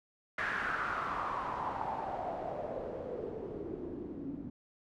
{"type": "noise with low-pass filter sweep", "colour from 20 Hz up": "white", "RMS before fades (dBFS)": -38, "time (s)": [0.38, 4.5], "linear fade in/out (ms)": 5, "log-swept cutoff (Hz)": [1700, 260], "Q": 4.6, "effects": []}